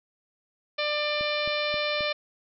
harmonic tone, 595 Hz, D5, 22 cents sharp, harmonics 1 / 2 / 3 / 4 / 5 / 6 / 7 / 8 / 9, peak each -29 / -35 / -36 / -31 / -37 / -35 / -36 / -42 / -44 dBFS, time 0.78-2.13 s, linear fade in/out 10 ms
click train, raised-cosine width 3 ms, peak -28 dBFS, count 4, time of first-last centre 1.21-2.008 s, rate 3.76 Hz
effects none

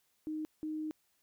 sine tone bursts at uneven times, 309.9 Hz, D#4, 7 cents flat, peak -35 dBFS, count 2, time 0.27-0.45 / 0.63-0.91 s, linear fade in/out 0 ms, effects white hiss -75 dBFS RMS until 1.22 s

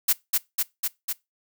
blue noise with echo, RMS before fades -19 dBFS, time 0.08-0.13 s, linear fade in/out 10 ms, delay 250 ms, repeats 4, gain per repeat -2 dB, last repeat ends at 1.13 s, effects noise-tail reverb RT60 0.2 s tail -22 dB re dry

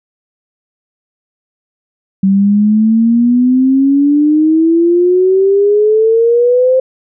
sine exponential sweep, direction up, 191.5 to 523.3 Hz, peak -6 dBFS, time 2.23-6.8 s, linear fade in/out 5 ms, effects none

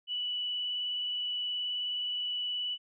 sine tone with vibrato, 2960 Hz, F#7, in tune, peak -31 dBFS, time 0.07-2.78 s, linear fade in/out 50 ms, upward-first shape square, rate 19 Hz, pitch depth 10 cents each way, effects none

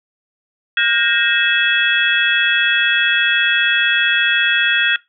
sine tone cluster, 1428 / 1602 / 1867 / 2612 / 3339 Hz, F6 / G6 / A#6 / E7 / G#7, +38 / +37 / +2 / -17 / +9 cents, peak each -19 dBFS, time 0.77-4.96 s, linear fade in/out 2 ms, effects noise-tail reverb RT60 0.2 s tail -20 dB re dry

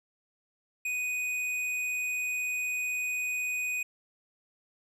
sine tone with hard clipping, 2489 Hz, D#7, in tune, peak -31 dBFS, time 0.85-3.83 s, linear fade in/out 5 ms, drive 9 dB, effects none

